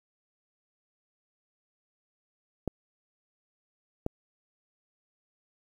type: clicks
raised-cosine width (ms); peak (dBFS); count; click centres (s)
2; -16; 2; 2.677 / 4.064
effects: 9-bit